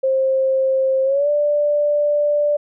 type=tone with pitch glide; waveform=sine; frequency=530 to 588.1 Hz; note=C5 to D5; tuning=+22 to +2 cents; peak=-14 dBFS; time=0.03-2.57 s; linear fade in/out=10 ms; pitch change=+180 cents; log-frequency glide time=1.04-1.29 s; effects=none